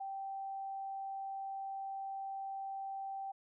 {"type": "tone", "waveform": "sine", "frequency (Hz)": 780, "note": "G5", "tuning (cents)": -9, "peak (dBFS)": -39, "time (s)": [0, 3.32], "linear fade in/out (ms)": 10, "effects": []}